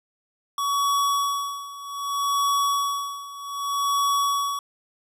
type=tone with tremolo; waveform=square; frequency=1128 Hz; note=C#6; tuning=30 cents sharp; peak=-20 dBFS; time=0.58-4.59 s; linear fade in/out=2 ms; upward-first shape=sine; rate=0.64 Hz; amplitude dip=85%; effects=resampled to 32000 Hz